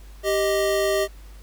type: tone pair together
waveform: square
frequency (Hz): 392 / 624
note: G4 / D#5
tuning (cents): 0 / +5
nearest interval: minor sixth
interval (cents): 805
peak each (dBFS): -23 / -23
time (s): 0.23-1.08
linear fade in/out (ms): 50
effects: added 50 Hz sine -40 dBFS peak until 1.42 s + pink hiss -53 dBFS RMS until 1.42 s